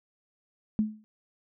sine tone with exponential decay, 214.8 Hz, A3, 41 cents flat, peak -19 dBFS, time 0.79-1.04 s, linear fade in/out 0 ms, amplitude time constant 53 ms, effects none

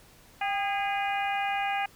harmonic tone with a mistuned harmonic, 409 Hz, G#4, 26 cents flat, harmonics 2 / 3 / 4 / 5 / 6 / 7, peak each -28 / -40 / -36 / -37 / -35 / -41 dBFS, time 0.41-1.86 s, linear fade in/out 5 ms, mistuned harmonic 2, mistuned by -51 cents, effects pink hiss -56 dBFS RMS until 1.95 s

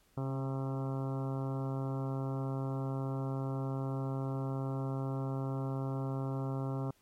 harmonic tone with a mistuned harmonic, 134.1 Hz, C3, 43 cents sharp, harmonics 1 / 2 / 3 / 4 / 5 / 6 / 7 / 8 / 9 / 10, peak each -34 / -40 / -44 / -46 / -48 / -50 / -51 / -52 / -53 / -54 dBFS, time 0.17-6.91 s, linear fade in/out 5 ms, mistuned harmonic 2, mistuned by +16 cents, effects pink hiss -69 dBFS RMS until 7.01 s + MP3 64 kbps

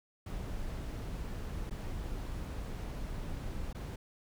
brown noise with dropouts, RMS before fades -39 dBFS, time 0.26-3.96 s, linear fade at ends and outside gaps 5 ms, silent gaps 1.698-1.708 / 3.729-3.747 s, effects none

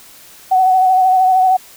sine tone with vibrato, 748 Hz, F#5, 19 cents sharp, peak -8 dBFS, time 0.51-1.57 s, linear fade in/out 10 ms, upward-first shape triangle, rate 13 Hz, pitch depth 36 cents each way, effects white hiss -41 dBFS RMS until 1.76 s

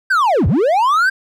triangle linear two-way sweep, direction down then up, 1605 to 65.7 to 1605 Hz, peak -9 dBFS, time 0.1-1.1 s, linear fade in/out 10 ms, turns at 0.47 s, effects none

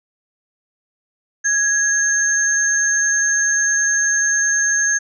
sine tone pair together, 1661.2 / 6374 Hz, G#6 / G8, 0 / +28 cents, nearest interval octave + major seventh, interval 2328 cents, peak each -17 dBFS, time 1.44-4.99 s, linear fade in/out 20 ms, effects none

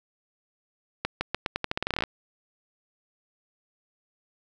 accelerating click train, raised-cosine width 0.3 ms, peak -10 dBFS, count 17, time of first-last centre 1.05-2.037 s, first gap 160 ms, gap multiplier 0.85, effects none

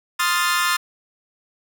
sawtooth chord, F dominant seventh, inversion second, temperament equal, 1046.5 / 1244.5 / 1396.9 / 1760 Hz, C6 / Eb6 / F6 / A6, 0 / 0 / 0 / 0 cents, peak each -20 dBFS, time 0.19-0.77 s, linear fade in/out 10 ms, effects none

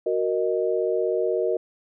sine chord, D# minor, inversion first, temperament equal, 370 / 466.2 / 622.3 Hz, F#4 / A#4 / D#5, 0 / 0 / 0 cents, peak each -25 / -24 / -27 dBFS, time 0.06-1.57 s, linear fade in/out 5 ms, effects none

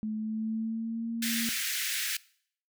sine tone with pitch glide, 215.9 to 230.1 Hz, A3 to A#3, -33 to -22 cents, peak -30 dBFS, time 0.03-1.49 s, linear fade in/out 0 ms, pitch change +111 cents, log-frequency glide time 0.14-1.11 s
pink high-pass noise, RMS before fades -32 dBFS, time 1.22-2.17 s, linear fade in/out 5 ms, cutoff 1600 Hz, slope 48 dB/octave
effects noise-tail reverb RT60 0.6 s tail -22 dB re dry

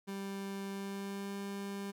30% pulse tone with pitch glide, 196.5 to 198.9 Hz, G3 to G3, +4 to +25 cents, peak -36 dBFS, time 0.07-1.92 s, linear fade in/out 20 ms, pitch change +21 cents, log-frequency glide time 0.71-1.34 s, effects none

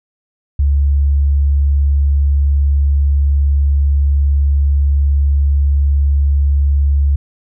sine tone, 70.6 Hz, C#2, 32 cents sharp, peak -9 dBFS, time 0.59-7.16 s, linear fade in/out 5 ms, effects none

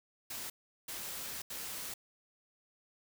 white noise bursts at uneven times, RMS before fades -42 dBFS, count 3, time 0.3-0.5 / 0.88-1.42 / 1.5-1.94 s, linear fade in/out 5 ms, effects none

